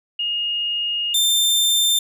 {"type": "tone pair in turn", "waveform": ["sine", "sawtooth"], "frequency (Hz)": [2853, 3585], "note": ["F7", "A7"], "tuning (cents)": [36, 32], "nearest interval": "major third", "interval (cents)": 396, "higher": "second", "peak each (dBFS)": [-20, -12], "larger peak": "second", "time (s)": [[0.19, 1.14], [1.14, 1.99]], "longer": "first", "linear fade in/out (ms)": 5, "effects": []}